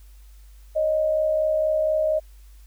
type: tone pair together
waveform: sine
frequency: 558.1 / 622.3 Hz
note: C#5 / D#5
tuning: +12 / 0 cents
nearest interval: major second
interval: 188 cents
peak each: -29 / -19 dBFS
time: 0.75-2.2 s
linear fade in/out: 20 ms
effects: added 50 Hz sine -44 dBFS peak until 2.66 s + white hiss -60 dBFS RMS until 2.66 s